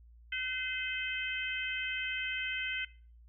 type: harmonic tone with a mistuned harmonic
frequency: 515 Hz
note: C5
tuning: 28 cents flat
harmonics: 3 / 4 / 5 / 6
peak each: -39 / -37 / -39 / -39 dBFS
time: 0.32-2.85 s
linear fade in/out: 5 ms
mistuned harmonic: 3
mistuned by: -22 cents
effects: noise-tail reverb RT60 0.4 s tail -20 dB re dry + added 58 Hz sine -54 dBFS peak until 3.28 s